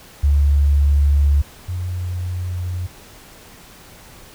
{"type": "tone pair in turn", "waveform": "sine", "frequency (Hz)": [71.5, 89.8], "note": ["D2", "F2"], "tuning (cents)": [-46, 49], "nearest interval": "major third", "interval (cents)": 395, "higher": "second", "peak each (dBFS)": [-11, -21], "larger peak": "first", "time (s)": [[0.23, 1.42], [1.68, 2.87]], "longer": "neither", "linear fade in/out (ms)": 10, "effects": ["pink hiss -43 dBFS RMS until 4.34 s"]}